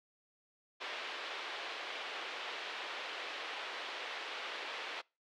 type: band-pass noise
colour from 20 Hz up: white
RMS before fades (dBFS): -43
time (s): 0.8-5.02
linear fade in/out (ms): 20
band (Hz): 380 to 3500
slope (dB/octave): 24
effects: noise-tail reverb RT60 0.3 s tail -26 dB re dry